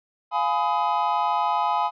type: chord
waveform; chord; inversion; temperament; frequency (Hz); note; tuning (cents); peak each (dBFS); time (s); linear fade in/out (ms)
triangle; F half-diminished seventh; none; just; 698.5 / 838.1 / 1005.8 / 1257.2; F5 / Ab5 / Cb6 / Eb6; 0 / +16 / +31 / +18; -27 / -22 / -23 / -27; 0.31-1.91; 50
effects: resampled to 11025 Hz